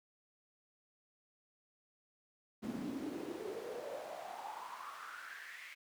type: noise with high-pass filter sweep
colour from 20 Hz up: brown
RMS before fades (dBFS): -45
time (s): 2.62-5.75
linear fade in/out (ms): 20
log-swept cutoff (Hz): 210 to 2200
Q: 5.9
effects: none